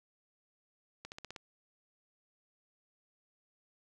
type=accelerating click train; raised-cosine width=0.2 ms; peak=-27 dBFS; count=6; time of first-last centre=1.05-1.362 s; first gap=69 ms; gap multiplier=0.95; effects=none